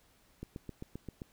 click train, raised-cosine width 3 ms, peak -28 dBFS, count 7, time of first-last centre 0.43-1.218 s, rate 7.61 Hz, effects pink hiss -67 dBFS RMS until 1.32 s

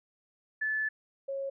sine tone pair in turn, 1737 / 547.1 Hz, A6 / C#5, -23 / -23 cents, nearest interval octave + minor sixth, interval 2000 cents, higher first, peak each -28 / -32 dBFS, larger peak first, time 0.61-0.89 / 1.28-1.5 s, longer first, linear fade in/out 10 ms, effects none

